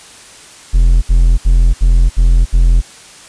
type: tone bursts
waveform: triangle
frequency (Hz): 42.49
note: F1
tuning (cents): -47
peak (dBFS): -3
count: 6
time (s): 0.73-2.815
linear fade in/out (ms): 20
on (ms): 290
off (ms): 69
effects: white hiss -37 dBFS RMS until 3.28 s + resampled to 22050 Hz